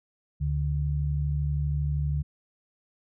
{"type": "tone pair together", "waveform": "sine", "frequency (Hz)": [72.65, 145.3], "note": ["D2", "D3"], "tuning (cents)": [-18, -18], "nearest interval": "octave", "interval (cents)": 1200, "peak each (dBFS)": -27, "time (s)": [0.4, 2.23], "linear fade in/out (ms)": 20, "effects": []}